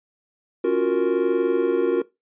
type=chord; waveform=triangle; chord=Gb major seventh; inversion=second; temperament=equal; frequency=277.2 / 349.2 / 370 / 466.2 Hz; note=Db4 / F4 / Gb4 / Bb4; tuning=0 / 0 / 0 / 0 cents; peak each=-26 / -21 / -20 / -20 dBFS; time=0.64-2.02 s; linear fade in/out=5 ms; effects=noise-tail reverb RT60 0.2 s tail -19 dB re dry + resampled to 8000 Hz